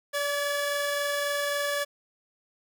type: tone pair together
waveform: sawtooth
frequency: 576 / 1704.3 Hz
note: D5 / G#6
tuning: -34 / +44 cents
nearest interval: octave + perfect fifth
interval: 1878 cents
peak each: -24 / -28 dBFS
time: 0.13-1.85 s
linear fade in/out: 20 ms
effects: none